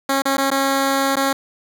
10% pulse tone with dropouts, 272.6 Hz, C#4, 29 cents flat, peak -8 dBFS, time 0.09-1.33 s, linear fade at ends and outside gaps 5 ms, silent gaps 0.221-0.254 / 0.37-0.38 / 0.504-0.514 / 1.157-1.167 s, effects none

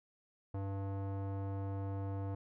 square tone with low-pass filter, 98 Hz, G2, in tune, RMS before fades -39 dBFS, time 0.54-2.35 s, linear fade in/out 5 ms, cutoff 850 Hz, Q 1.2, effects none

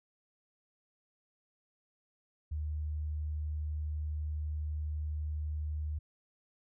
sine tone, 76 Hz, D#2, 40 cents flat, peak -33 dBFS, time 2.51-5.99 s, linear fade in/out 10 ms, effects none

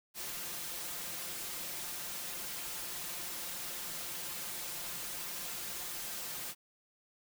white noise with comb filter, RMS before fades -41 dBFS, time 0.14-6.55 s, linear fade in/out 50 ms, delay 5.7 ms, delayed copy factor +0.6, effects none

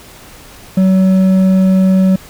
sine tone with hard clipping, 188.6 Hz, F#3, 33 cents sharp, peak -8 dBFS, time 0.77-2.16 s, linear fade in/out 5 ms, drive 5 dB, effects pink hiss -37 dBFS RMS until 2.29 s

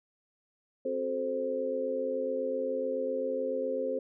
harmonic tone with a mistuned harmonic, 87.31 Hz, F2, in tune, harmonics 3 / 4 / 5 / 6, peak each -38 / -41 / -35 / -31 dBFS, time 0.85-3.99 s, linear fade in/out 5 ms, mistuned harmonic 4, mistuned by +89 cents, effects none

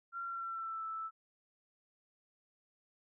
sine tone with pitch glide, 1374 to 1318 Hz, F6 to E6, -29 to -1 cents, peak -38 dBFS, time 0.12-1.11 s, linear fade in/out 50 ms, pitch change -72 cents, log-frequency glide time 0.24-0.84 s, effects none

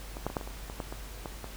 clicks, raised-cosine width 1 ms, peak -26 / -16 / -25 / -15 / -26 / -27 / -26 / -20 / -24 / -22 / -25 dBFS, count 11, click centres 0.169 / 0.266 / 0.301 / 0.368 / 0.412 / 0.475 / 0.699 / 0.802 / 0.925 / 1.258 / 1.443 s, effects added 49 Hz sine -42 dBFS peak until 1.56 s + pink hiss -47 dBFS RMS until 1.56 s

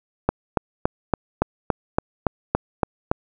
click train, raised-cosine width 1 ms, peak -3 dBFS, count 11, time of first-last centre 0.29-3.115 s, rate 3.54 Hz, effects none

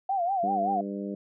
sine tone with vibrato, 736 Hz, F#5, 9 cents flat, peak -24 dBFS, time 0.09-0.81 s, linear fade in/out 5 ms, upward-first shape sine, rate 5.2 Hz, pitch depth 140 cents each way
harmonic tone, 100.1 Hz, G2, 37 cents sharp, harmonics 2 / 3 / 4 / 5 / 6, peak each -33 / -37 / -39 / -41 / -43 dBFS, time 0.43-1.15 s, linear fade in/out 5 ms
effects none

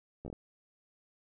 slowing click train, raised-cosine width 2 ms, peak -29 dBFS, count 5, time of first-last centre 0.25-0.328 s, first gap 13 ms, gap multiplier 1.28, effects none

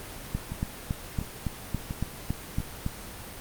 two click trains, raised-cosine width 5 ms, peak -15 / -21 dBFS, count 10 / 4, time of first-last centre 0.35-2.864 / 0.52-2.603 s, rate 3.58 / 1.44 Hz, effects pink hiss -41 dBFS RMS until 3.4 s + Opus 24 kbps

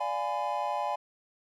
triangle chord, D diminished seventh, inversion none, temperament equal with one note detuned, 587.3 / 698.5 / 830.6 / 1008.5 Hz, D5 / F5 / Ab5 / Cb6, 0 / 0 / 0 / +36 cents, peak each -34 / -34 / -30 / -33 dBFS, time 0-0.96 s, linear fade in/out 10 ms, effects none

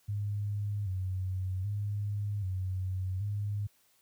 sine tone with vibrato, 98 Hz, G2, in tune, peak -30 dBFS, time 0.08-3.67 s, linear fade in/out 10 ms, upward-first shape square, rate 0.64 Hz, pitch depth 82 cents each way, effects white hiss -68 dBFS RMS until 4.01 s + high-pass 60 Hz 12 dB/octave

